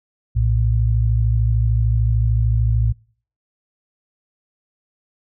sine tone pair together, 60.12 / 113.5 Hz, B1 / A#2, -46 / -46 cents, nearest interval major seventh, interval 1100 cents, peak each -17 dBFS, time 0.35-2.93 s, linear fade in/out 20 ms, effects noise-tail reverb RT60 0.5 s tail -25 dB re dry

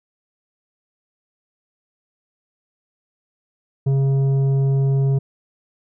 sine tone with tanh clipping, 136.4 Hz, C#3, 28 cents flat, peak -16 dBFS, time 3.86-5.19 s, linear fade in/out 10 ms, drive 8 dB, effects none

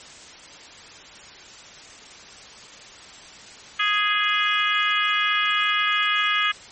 harmonic tone, 415.8 Hz, G#4, 2 cents sharp, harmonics 3 / 4 / 5 / 6 / 7 / 8, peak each -24 / -25 / -26 / -27 / -27 / -28 dBFS, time 3.79-6.52 s, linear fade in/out 10 ms, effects white hiss -43 dBFS RMS until 6.71 s + MP3 32 kbps

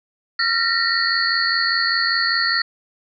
sine tone cluster, 1374 / 1826 / 1911 / 4279 / 4537 Hz, F6 / A#6 / A#6 / C8 / C#8, -29 / -36 / +43 / +38 / +39 cents, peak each -24 / -22 / -24 / -23 / -23 dBFS, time 0.39-2.62 s, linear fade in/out 5 ms, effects none

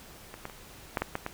clicks, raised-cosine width 0.5 ms, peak -26 / -21 / -30 / -12 / -13 / -15 / -17 dBFS, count 7, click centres 0.341 / 0.454 / 0.498 / 0.972 / 1.02 / 1.154 / 1.264 s, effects pink hiss -50 dBFS RMS until 1.33 s

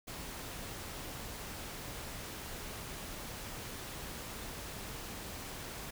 pink noise, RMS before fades -44 dBFS, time 0.07-5.91 s, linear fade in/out 10 ms, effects none

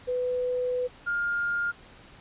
sine tone pair in turn, 498.7 / 1410.5 Hz, B4 / F6, +17 / +17 cents, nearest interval octave + tritone, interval 1800 cents, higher second, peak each -25 dBFS, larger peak neither, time 0.07-0.88 / 1.06-1.72 s, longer first, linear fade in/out 20 ms, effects pink hiss -51 dBFS RMS until 2.2 s + resampled to 8000 Hz

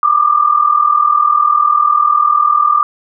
sine tone pair together, 1174.7 / 1214.7 Hz, D6 / D#6, 0 / -42 cents, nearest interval minor second, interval 58 cents, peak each -11 dBFS, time 0.03-2.83 s, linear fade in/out 2 ms, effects none

